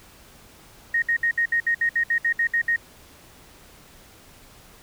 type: tone bursts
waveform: sine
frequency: 1864.7 Hz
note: A#6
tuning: in tune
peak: -18 dBFS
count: 13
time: 0.94-2.762 s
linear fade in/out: 5 ms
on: 82 ms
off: 63 ms
effects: pink hiss -50 dBFS RMS until 4.82 s